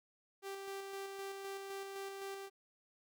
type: tone with tremolo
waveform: sawtooth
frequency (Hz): 392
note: G4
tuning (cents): 0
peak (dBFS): -38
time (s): 0.42-2.5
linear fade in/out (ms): 50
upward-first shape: square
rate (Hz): 3.9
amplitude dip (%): 30
effects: none